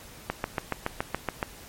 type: click train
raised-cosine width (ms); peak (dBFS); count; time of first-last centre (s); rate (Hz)
0.5; -11; 9; 0.3-1.428; 7.09
effects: pink hiss -47 dBFS RMS until 1.68 s + MP3 64 kbps